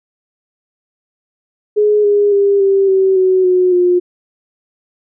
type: tone with pitch steps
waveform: sine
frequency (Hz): 419.4 / 409.8 / 400.5 / 391.3 / 382.4 / 373.6 / 365.1 / 356.8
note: G#4 / G#4 / G4 / G4 / G4 / F#4 / F#4 / F4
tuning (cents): +17 / -23 / +37 / -3 / -43 / +17 / -23 / +37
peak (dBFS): -8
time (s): 1.76-4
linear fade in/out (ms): 20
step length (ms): 280
effects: none